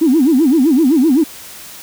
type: tone with vibrato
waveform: sine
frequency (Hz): 288.1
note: D4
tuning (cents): -33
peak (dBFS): -7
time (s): 0.01-1.24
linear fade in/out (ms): 10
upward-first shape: sine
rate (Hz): 7.8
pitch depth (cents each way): 270
effects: tanh soft clip ceiling -3 dBFS + white hiss -34 dBFS RMS until 1.82 s